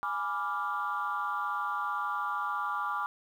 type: chord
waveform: sine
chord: G# diminished seventh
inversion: none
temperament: equal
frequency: 830.6 / 987.8 / 1174.7 / 1396.9 Hz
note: G#5 / B5 / D6 / F6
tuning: 0 / 0 / 0 / 0 cents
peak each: -37 / -37 / -32 / -36 dBFS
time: 0.03-3.06 s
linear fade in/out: 0 ms
effects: tanh soft clip ceiling -22 dBFS + 10-bit